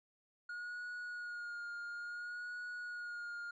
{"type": "tone with vibrato", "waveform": "triangle", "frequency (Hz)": 1436, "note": "F6", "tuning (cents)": 48, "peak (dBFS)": -40, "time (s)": [0.49, 3.51], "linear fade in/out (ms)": 5, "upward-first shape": "sine", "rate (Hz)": 0.58, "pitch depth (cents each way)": 28, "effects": ["resampled to 16000 Hz"]}